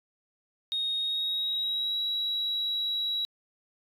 sine tone with pitch glide, 3729 to 3885 Hz, A#7 to B7, 0 to -29 cents, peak -26 dBFS, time 0.72-3.25 s, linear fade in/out 0 ms, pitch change +71 cents, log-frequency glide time 0.98-1.99 s, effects tanh soft clip ceiling -23 dBFS

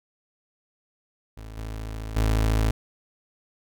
30% pulse tone with level steps, 54.1 Hz, A1, 29 cents flat, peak -35 / -29 / -17 dBFS, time 1.37-2.71 s, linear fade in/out 5 ms, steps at 1.57 / 2.16 s, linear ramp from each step 10 ms, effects none

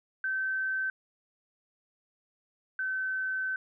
sine tone pair in turn, 1542 / 1530.5 Hz, G6 / G6, -29 / -42 cents, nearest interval unison, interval 13 cents, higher first, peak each -28 / -29 dBFS, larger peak first, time 0.24-0.9 / 2.79-3.56 s, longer second, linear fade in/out 2 ms, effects none

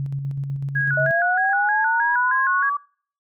sine tone with tremolo, 138.59 Hz, C#3, in tune, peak -22 dBFS, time 0-1.11 s, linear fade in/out 0 ms, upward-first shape square, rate 8 Hz, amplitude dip 35%
sine tone with vibrato, 1555 Hz, G6, 14 cents flat, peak -19 dBFS, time 0.75-2.7 s, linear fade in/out 10 ms, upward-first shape square, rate 3.2 Hz, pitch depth 100 cents each way
sine linear sweep, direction up, 622.3 to 1158 Hz, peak -20 dBFS, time 0.97-2.77 s, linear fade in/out 5 ms
effects noise-tail reverb RT60 0.5 s tail -26 dB re dry

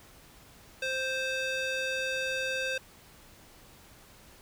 square tone with band-pass filter, 523.3 Hz, C5, in tune, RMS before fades -32 dBFS, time 0.82-2.78 s, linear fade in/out 5 ms, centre 2600 Hz, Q 1, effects pink hiss -55 dBFS RMS until 4.41 s

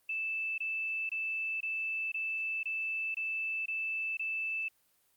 sine tone bursts, 2637 Hz, E7, in tune, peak -32 dBFS, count 9, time 0.09-4.684 s, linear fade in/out 5 ms, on 490 ms, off 23 ms, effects white hiss -71 dBFS RMS until 5.16 s + Opus 32 kbps

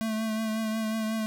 square tone with vibrato, 220 Hz, A3, in tune, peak -28 dBFS, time 0.01-1.26 s, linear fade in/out 0 ms, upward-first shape triangle, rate 5.5 Hz, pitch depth 32 cents each way, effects none

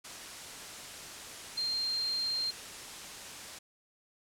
sine tone in noise, 4186 Hz, C8, in tune, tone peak -30 dBFS, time 1.57-2.51 s, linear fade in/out 10 ms, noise white, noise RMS -44 dBFS, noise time 0.04-3.59 s, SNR +11 dB, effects low-pass 9000 Hz 12 dB/octave

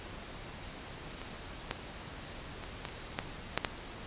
clicks, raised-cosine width 0.3 ms, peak -26 / -16 / -28 / -20 / -30 / -15 / -11 / -12 dBFS, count 8, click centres 1.216 / 1.711 / 2.638 / 2.852 / 2.887 / 3.189 / 3.576 / 3.648 s, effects pink hiss -45 dBFS RMS until 4.06 s + resampled to 8000 Hz

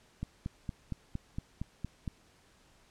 click train, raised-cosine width 5 ms, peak -23 dBFS, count 9, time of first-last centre 0.23-2.078 s, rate 4.33 Hz, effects pink hiss -64 dBFS RMS until 2.9 s + low-pass 9000 Hz 12 dB/octave

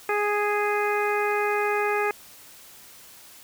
harmonic tone, 414.7 Hz, G#4, 3 cents flat, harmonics 1 / 2 / 3 / 4 / 5 / 6, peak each -25 / -28 / -30 / -31 / -32 / -33 dBFS, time 0.09-2.11 s, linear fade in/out 2 ms, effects white hiss -48 dBFS RMS until 3.43 s

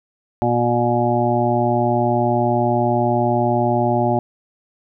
harmonic tone, 120 Hz, B2, 49 cents flat, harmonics 1 / 2 / 3 / 5 / 6 / 7, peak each -22 / -22 / -22 / -22 / -22 / -22 dBFS, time 0.42-4.19 s, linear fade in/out 0 ms, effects none

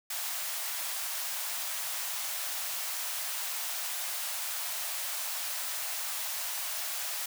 white high-pass noise, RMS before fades -35 dBFS, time 0.1-7.26 s, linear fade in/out 5 ms, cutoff 590 Hz, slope 48 dB/octave, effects none

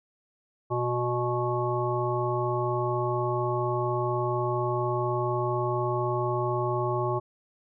harmonic tone, 122.1 Hz, B2, 19 cents flat, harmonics 1 / 3 / 5 / 7 / 9, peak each -30 / -29 / -33 / -33 / -32 dBFS, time 0.7-7.2 s, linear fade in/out 20 ms, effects none

